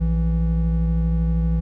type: tone pair together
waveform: triangle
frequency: 59.17 / 164.81 Hz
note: A#1 / E3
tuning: +27 / 0 cents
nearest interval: octave + tritone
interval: 1773 cents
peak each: -17 / -19 dBFS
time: 0-1.61 s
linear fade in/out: 20 ms
effects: none